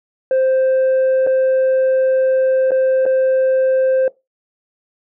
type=tone with dropouts; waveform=sine; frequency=523.3 Hz; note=C5; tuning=in tune; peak=-9 dBFS; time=0.31-4.08 s; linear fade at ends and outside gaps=2 ms; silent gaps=1.266-1.271 / 2.708-2.717 / 3.055-3.062 s; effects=noise-tail reverb RT60 0.2 s tail -21 dB re dry + tanh soft clip ceiling -11 dBFS